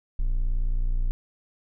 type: tone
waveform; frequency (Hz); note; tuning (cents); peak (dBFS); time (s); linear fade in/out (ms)
triangle; 29.62; A#0; +29; -19; 0.19-1.11; 0
effects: none